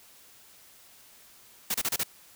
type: noise bursts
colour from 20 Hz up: white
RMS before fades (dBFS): -28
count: 5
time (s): 1.7-2.035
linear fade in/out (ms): 5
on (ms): 43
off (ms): 30
effects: white hiss -55 dBFS RMS until 2.35 s